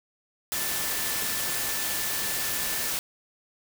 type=tone in noise; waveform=sine; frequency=1760 Hz; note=A6; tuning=in tune; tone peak=-39 dBFS; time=0.55-2.89 s; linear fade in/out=0 ms; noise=white; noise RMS=-29 dBFS; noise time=0.52-2.99 s; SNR=-13 dB; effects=none